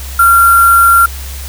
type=tone with sample-and-hold; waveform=sine; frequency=1377 Hz; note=F6; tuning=25 cents flat; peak=-3 dBFS; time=0.19-1.06 s; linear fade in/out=5 ms; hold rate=11025 Hz; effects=added 67 Hz sine -22 dBFS peak until 1.48 s + white hiss -29 dBFS RMS until 1.48 s